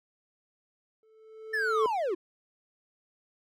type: tone with exponential growth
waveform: triangle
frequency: 439.2 Hz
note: A4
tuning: 3 cents flat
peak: -20 dBFS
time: 1.03-1.86 s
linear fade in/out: 1 ms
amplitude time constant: 180 ms
type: linear sweep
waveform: triangle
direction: down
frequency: 1800 to 325 Hz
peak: -25 dBFS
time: 1.53-2.15 s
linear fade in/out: 10 ms
effects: none